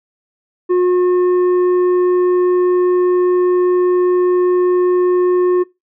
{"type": "tone with tanh clipping", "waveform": "sine", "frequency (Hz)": 360.5, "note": "F#4", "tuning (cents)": -45, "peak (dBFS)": -11, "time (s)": [0.69, 5.64], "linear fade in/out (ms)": 20, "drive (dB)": 6, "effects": ["noise-tail reverb RT60 0.2 s tail -20 dB re dry"]}